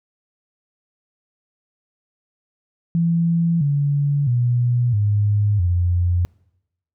sine tone with pitch steps, 168.2 / 143.08 / 121.72 / 103.54 / 88.08 Hz, E3 / D3 / B2 / G#2 / F2, +35 / -45 / -25 / -5 / +15 cents, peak -15 dBFS, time 2.95-6.25 s, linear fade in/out 0 ms, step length 660 ms, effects noise-tail reverb RT60 0.9 s tail -26 dB re dry

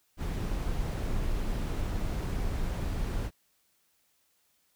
brown noise, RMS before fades -31 dBFS, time 0.17-3.31 s, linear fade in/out 50 ms, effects white hiss -71 dBFS RMS until 4.75 s

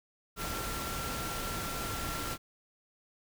sine tone in noise, 1363 Hz, F6, 43 cents flat, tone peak -41 dBFS, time 0.36-2.38 s, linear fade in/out 50 ms, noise pink, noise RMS -37 dBFS, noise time 0.36-2.38 s, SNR -7 dB, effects none

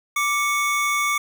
square tone pair together, 1174.4 / 2217 Hz, D6 / C#7, 0 / 0 cents, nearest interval major seventh, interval 1100 cents, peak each -23 dBFS, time 0.16-1.18 s, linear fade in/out 5 ms, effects none

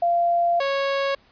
sine / sawtooth tone pair in turn, 690 / 552.1 Hz, F5 / C#5, -21 / -7 cents, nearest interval major third, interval 386 cents, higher first, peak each -17 dBFS, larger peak neither, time 0.02-0.6 / 0.6-1.15 s, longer first, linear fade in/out 5 ms, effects pink hiss -57 dBFS RMS until 1.31 s + resampled to 11025 Hz

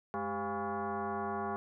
sine tone with frequency modulation, 210.6 Hz, G#3, 24 cents sharp, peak -33 dBFS, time 0.14-1.56 s, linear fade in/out 0 ms, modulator 303 Hz, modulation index 3.5, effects none

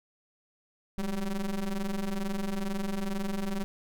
square ring-modulated tone, 95.9 Hz, G2, 37 cents flat, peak -27 dBFS, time 0.98-3.64 s, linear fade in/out 0 ms, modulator 107 Hz, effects none

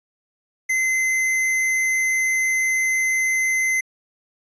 sine tone with hard clipping, 2058 Hz, C7, 29 cents flat, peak -19 dBFS, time 0.69-3.81 s, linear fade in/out 10 ms, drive 17 dB, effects resampled to 22050 Hz

